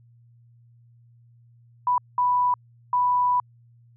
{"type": "tone bursts at uneven times", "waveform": "sine", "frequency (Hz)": 987.8, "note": "B5", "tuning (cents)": 0, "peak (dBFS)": -18, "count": 3, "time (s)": [[1.87, 1.98], [2.18, 2.54], [2.93, 3.4]], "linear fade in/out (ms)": 2, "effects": ["added 118 Hz sine -52 dBFS peak until 3.96 s"]}